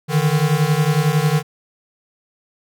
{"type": "beating tone pair", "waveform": "square", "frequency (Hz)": [146.83, 157.83], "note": ["D3", "D#3"], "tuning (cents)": [0, 25], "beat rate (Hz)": 11, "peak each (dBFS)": -18, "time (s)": [0.08, 1.43], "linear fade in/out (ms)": 50, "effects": []}